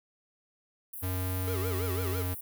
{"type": "high-pass noise", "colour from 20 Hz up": "white", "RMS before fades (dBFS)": -41, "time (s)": [0.93, 2.41], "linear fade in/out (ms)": 5, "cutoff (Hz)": 10000, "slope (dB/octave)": 48}
{"type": "tone with pitch glide", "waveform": "square", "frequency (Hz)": [92.3, 90.87], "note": ["F#2", "F#2"], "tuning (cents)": [-4, -31], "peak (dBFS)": -31, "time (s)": [1.02, 2.35], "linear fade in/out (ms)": 20, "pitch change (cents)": -27, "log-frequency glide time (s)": [1.69, 1.75]}
{"type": "tone with vibrato", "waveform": "square", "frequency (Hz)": 418.3, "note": "G#4", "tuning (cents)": 12, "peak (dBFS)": -36, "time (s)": [1.47, 2.23], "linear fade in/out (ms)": 10, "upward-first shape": "sine", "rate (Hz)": 6, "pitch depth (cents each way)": 220}
{"effects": []}